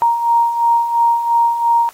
sine beating tone pair, 932.3 / 935.2 Hz, A#5 / A#5, 0 / +5 cents, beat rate 2.9 Hz, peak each -19 / -12 dBFS, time 0.02-1.89 s, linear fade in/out 0 ms, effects white hiss -46 dBFS RMS until 1.93 s + AAC 48 kbps

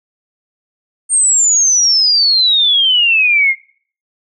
sine exponential sweep, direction down, 8790 to 2093 Hz, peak -8 dBFS, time 1.09-3.55 s, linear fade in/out 50 ms, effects noise-tail reverb RT60 0.5 s tail -22 dB re dry

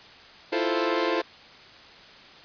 sawtooth chord, F major seventh, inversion third, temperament equal, 329.6 / 349.2 / 440 / 523.3 Hz, E4 / F4 / A4 / C5, 0 / 0 / 0 / 0 cents, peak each -25 dBFS, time 0.52-1.22 s, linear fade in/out 10 ms, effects white hiss -48 dBFS RMS until 2.44 s + resampled to 11025 Hz

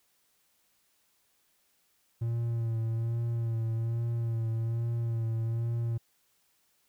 triangle tone with vibrato, 115.1 Hz, A#2, 22 cents flat, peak -26 dBFS, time 2.21-5.98 s, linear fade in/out 10 ms, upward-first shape sine, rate 1.2 Hz, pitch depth 32 cents each way, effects white hiss -71 dBFS RMS until 6.88 s

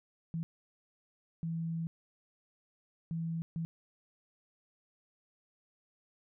sine tone bursts at uneven times, 164.81 Hz, E3, in tune, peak -33 dBFS, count 4, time 0.34-0.43 / 1.43-1.87 / 3.11-3.42 / 3.56-3.65 s, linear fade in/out 0 ms, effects none

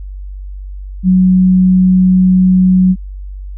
sine tone, 185 Hz, F#3, in tune, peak -5 dBFS, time 1.03-2.96 s, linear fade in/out 50 ms, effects added 48 Hz sine -23 dBFS peak until 3.57 s

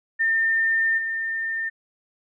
sine tone with level steps, 1807 Hz, A6, 46 cents sharp, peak -18 / -24 dBFS, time 0.19-1.7 s, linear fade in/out 20 ms, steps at 0.97 s, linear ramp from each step 20 ms, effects none

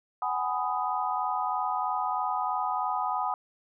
sine chord, G# minor seventh, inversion third, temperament just, 747.5 / 830.6 / 996.7 / 1245.9 Hz, F#5 / G#5 / B5 / D#6, +17 / 0 / +16 / +2 cents, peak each -32 dBFS, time 0.22-3.34 s, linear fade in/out 2 ms, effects none

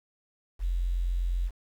sine tone with quantisation, 44 Hz, F1, 14 cents sharp, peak -25 dBFS, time 0.59-1.51 s, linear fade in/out 50 ms, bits 9, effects none

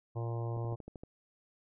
harmonic tone, 116.54 Hz, A#2, in tune, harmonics 1 / 3 / 4 / 5 / 6 / 7 / 8 / 9, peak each -34 / -44 / -46 / -48 / -50 / -51 / -52 / -53 dBFS, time 0.15-0.76 s, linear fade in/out 20 ms
click train, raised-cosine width 2 ms, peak -32 dBFS, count 7, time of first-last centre 0.57-1.035 s, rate 12.9 Hz
effects none

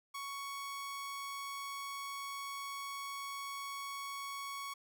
sawtooth tone, 1113 Hz, C#6, 7 cents sharp, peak -37 dBFS, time 0.14-4.74 s, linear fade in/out 10 ms, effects none

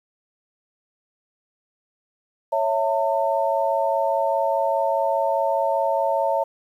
sine chord, A major, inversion first, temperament equal with one note detuned, 554.4 / 659.3 / 902.1 Hz, C#5 / E5 / A5, 0 / 0 / +43 cents, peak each -23 dBFS, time 2.52-6.44 s, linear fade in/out 10 ms, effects 9-bit

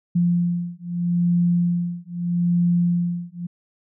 sine beating tone pair, 173.6 / 174.39 Hz, F3 / F3, -10 / -2 cents, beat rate 0.79 Hz, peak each -21 dBFS, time 0.15-3.47 s, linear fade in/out 10 ms, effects none

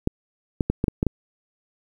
clicks, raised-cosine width 3 ms, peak -7 dBFS, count 7, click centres 0.074 / 0.608 / 0.7 / 0.841 / 0.882 / 1.029 / 1.067 s, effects 8-bit

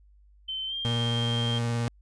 sine tone with pitch glide, 3082 to 3191 Hz, G7 to G7, -30 to +30 cents, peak -30 dBFS, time 0.48-1.59 s, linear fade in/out 10 ms, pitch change +60 cents, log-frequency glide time 0.67-0.74 s
35% pulse tone with vibrato, 117.7 Hz, A#2, 17 cents sharp, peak -24 dBFS, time 0.85-1.88 s, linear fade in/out 0 ms, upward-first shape triangle, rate 19 Hz, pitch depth 20 cents each way
effects added 50 Hz sine -54 dBFS peak until 2.01 s + resampled to 22050 Hz

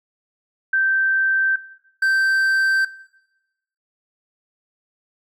sine / triangle tone pair in turn, 1559 / 1559 Hz, G6 / G6, -10 / -10 cents, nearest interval unison, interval 0 cents, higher neither, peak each -15 / -13 dBFS, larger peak second, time 0.73-1.56 / 2.02-2.85 s, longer neither, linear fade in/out 5 ms, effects noise-tail reverb RT60 1.0 s tail -20 dB re dry

